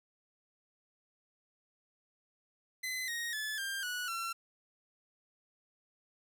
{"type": "tone with pitch steps", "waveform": "sawtooth", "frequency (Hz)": [2030, 1872.3, 1726.9, 1592.7, 1469, 1354.9], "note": ["B6", "A#6", "A6", "G6", "F#6", "E6"], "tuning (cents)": [47, 7, -33, 27, -13, 47], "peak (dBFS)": -32, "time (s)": [2.83, 4.33], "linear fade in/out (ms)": 10, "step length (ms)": 250, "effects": []}